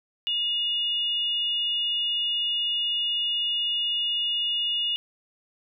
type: tone pair together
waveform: sine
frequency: 2868 / 3488 Hz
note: F7 / A7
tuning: +45 / -16 cents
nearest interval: minor third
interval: 339 cents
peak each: -24 / -32 dBFS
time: 0.27-4.96 s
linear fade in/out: 0 ms
effects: none